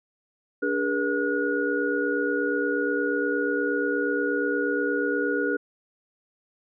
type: tone cluster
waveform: sine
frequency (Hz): 289.2 / 411.8 / 480.2 / 1449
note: D4 / G#4 / B4 / F#6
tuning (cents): -27 / -15 / -49 / -37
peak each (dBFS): -28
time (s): 0.62-5.57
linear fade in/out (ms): 10
effects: none